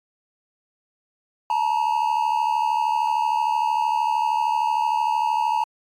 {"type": "tone pair together", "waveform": "triangle", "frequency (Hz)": [871, 944.1], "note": ["A5", "A#5"], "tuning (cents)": [-18, 22], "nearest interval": "minor second", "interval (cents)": 140, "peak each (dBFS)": -20, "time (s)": [1.5, 5.64], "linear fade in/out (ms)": 2, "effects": ["AAC 64 kbps"]}